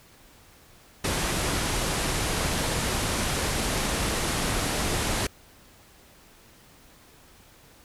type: low-pass noise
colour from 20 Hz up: pink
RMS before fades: -27 dBFS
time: 1.04-5.27 s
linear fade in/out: 5 ms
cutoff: 12000 Hz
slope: 96 dB/octave
effects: pink hiss -54 dBFS RMS until 7.84 s